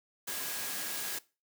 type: tone in noise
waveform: sine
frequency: 1651 Hz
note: G#6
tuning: 11 cents flat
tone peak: -48 dBFS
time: 0.27-1.19 s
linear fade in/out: 10 ms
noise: white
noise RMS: -37 dBFS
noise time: 0.27-1.19 s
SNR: -14 dB
effects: noise-tail reverb RT60 0.3 s tail -20 dB re dry + high-pass 150 Hz 12 dB/octave